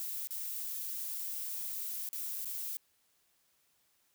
violet noise with dropouts, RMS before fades -39 dBFS, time 0-2.77 s, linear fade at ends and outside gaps 0 ms, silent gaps 0.272-0.307 / 2.089-2.13 / 2.447-2.455 s, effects white hiss -73 dBFS RMS until 4.14 s

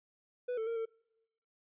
triangle tone with pitch steps, 494.3 / 444 / 461 / 449.9 Hz, B4 / A4 / A#4 / A4, +1 / +16 / -19 / +39 cents, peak -31 dBFS, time 0.48-0.856 s, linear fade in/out 10 ms, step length 94 ms, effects noise-tail reverb RT60 0.9 s tail -26 dB re dry + resampled to 8000 Hz

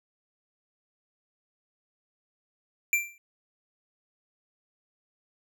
square tone with exponential decay, 2357 Hz, D7, 6 cents sharp, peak -19 dBFS, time 2.93-3.18 s, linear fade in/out 1 ms, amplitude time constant 53 ms, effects none

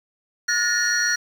sine tone cluster, 1441 / 1741 / 1848 / 4327 / 5740 Hz, F#6 / A6 / A#6 / C#8 / F8, -46 / -19 / -16 / -43 / +47 cents, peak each -23 / -26 / -24 / -26 / -24 dBFS, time 0.48-1.16 s, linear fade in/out 10 ms, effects tanh soft clip ceiling -10 dBFS + 7-bit

